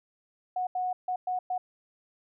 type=tone bursts at uneven times; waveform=sine; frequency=733 Hz; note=F#5; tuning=16 cents flat; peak=-27 dBFS; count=5; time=0.56-0.67 / 0.75-0.93 / 1.08-1.16 / 1.27-1.39 / 1.5-1.58 s; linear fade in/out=5 ms; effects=none